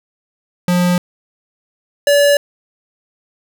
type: tone pair in turn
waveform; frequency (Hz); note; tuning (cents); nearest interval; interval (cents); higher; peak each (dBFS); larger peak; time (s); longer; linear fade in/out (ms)
square; 177.8 / 573.7; F3 / D5; +31 / -41; octave + minor sixth; 2028; second; -12 / -9; second; 0.68-0.98 / 2.07-2.37; neither; 2
effects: none